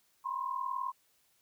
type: tone cluster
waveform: sine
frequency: 968 / 1027 / 1067 Hz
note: B5 / C6 / C6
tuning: -35 / -33 / +34 cents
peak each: -40 / -38 / -36 dBFS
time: 0.24-0.92 s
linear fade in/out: 20 ms
effects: white hiss -71 dBFS RMS until 1.41 s